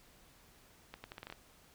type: accelerating click train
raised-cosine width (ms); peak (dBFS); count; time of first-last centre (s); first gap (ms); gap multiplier
0.3; -29; 8; 0.94-1.325; 100; 0.79
effects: pink hiss -63 dBFS RMS until 1.74 s